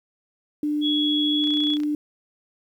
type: tone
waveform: sine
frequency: 297.7 Hz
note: D4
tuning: 24 cents sharp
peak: -21 dBFS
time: 0.63-1.95 s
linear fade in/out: 2 ms
type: tone with pitch glide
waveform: sine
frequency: 3353 to 3372 Hz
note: G#7 to G#7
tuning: +16 to +26 cents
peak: -22 dBFS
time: 0.81-1.78 s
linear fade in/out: 50 ms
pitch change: +10 cents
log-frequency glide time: 1.23-1.48 s
type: click train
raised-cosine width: 0.2 ms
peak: -24 dBFS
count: 13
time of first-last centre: 1.44-1.835 s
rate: 30.4 Hz
effects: 9-bit